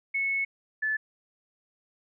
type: tone pair in turn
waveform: sine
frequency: 2200 / 1738.1 Hz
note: C#7 / A6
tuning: -14 / -22 cents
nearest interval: major third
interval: 408 cents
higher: first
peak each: -25 dBFS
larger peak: neither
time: 0.14-0.45 / 0.82-0.97 s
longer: first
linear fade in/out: 10 ms
effects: none